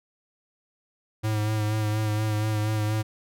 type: tone with vibrato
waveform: square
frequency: 107.3 Hz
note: A2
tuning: 43 cents flat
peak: -24 dBFS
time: 1.23-3.03 s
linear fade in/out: 20 ms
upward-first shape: sine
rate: 4.2 Hz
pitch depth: 28 cents each way
effects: none